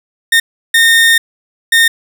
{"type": "tone bursts at uneven times", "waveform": "30% pulse", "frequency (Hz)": 1832, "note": "A#6", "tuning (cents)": -31, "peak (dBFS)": -3, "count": 3, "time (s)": [[0.32, 0.4], [0.74, 1.18], [1.72, 1.88]], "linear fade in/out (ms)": 5, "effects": []}